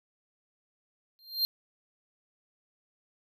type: tone with exponential growth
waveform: square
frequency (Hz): 4186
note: C8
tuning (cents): 0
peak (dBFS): -22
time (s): 1.19-1.45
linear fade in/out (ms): 0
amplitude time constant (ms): 56
effects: none